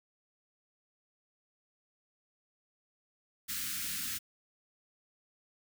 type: band-stop noise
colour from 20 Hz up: white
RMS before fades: -37 dBFS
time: 3.48-4.19 s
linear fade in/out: 20 ms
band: 300 to 1300 Hz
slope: 48 dB/octave
effects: none